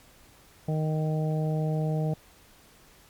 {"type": "harmonic tone", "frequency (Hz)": 155.56, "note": "D#3", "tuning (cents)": 0, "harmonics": [1, 2, 3, 4, 5], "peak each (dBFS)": [-25, -38, -35, -36, -40], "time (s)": [0.68, 2.14], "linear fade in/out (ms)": 5, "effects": ["pink hiss -56 dBFS RMS until 3.09 s", "MP3 96 kbps"]}